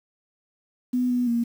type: tone with pitch steps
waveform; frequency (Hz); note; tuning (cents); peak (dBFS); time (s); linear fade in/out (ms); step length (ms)
sine; 249.3 / 246.2 / 235; B3 / B3 / A#3; +16 / -5 / +14; -20; 0.93-1.44; 10; 170
effects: 8-bit